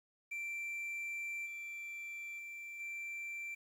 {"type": "tone with level steps", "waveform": "triangle", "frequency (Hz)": 2349, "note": "D7", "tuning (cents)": 0, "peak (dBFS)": [-37, -41, -43, -39], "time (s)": [0.31, 3.55], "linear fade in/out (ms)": 10, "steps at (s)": [1.45, 2.38, 2.79], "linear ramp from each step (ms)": 20, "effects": ["11-bit"]}